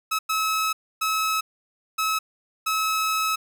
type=tone bursts at uneven times; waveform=sawtooth; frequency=1291 Hz; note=E6; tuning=37 cents flat; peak=-18 dBFS; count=5; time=0.11-0.19 / 0.29-0.73 / 1.01-1.41 / 1.98-2.19 / 2.66-3.36 s; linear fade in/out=10 ms; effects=none